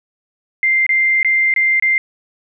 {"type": "tone with dropouts", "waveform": "sine", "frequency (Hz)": 2093, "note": "C7", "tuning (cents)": 0, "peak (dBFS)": -11, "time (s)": [0.63, 1.98], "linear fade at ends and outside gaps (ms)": 1, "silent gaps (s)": [[0.865, 0.892], [1.23, 1.247], [1.539, 1.562], [1.798, 1.824]], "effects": []}